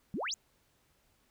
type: exponential sweep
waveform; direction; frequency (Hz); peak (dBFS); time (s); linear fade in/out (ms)
sine; up; 164.81 to 7310; -33; 0.14-0.34; 0
effects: pink hiss -71 dBFS RMS until 1.3 s